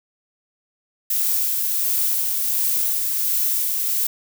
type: noise with tremolo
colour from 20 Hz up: violet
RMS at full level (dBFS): -20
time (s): 1.1-4.07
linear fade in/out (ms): 5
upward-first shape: sine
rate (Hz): 1.4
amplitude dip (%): 25
effects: none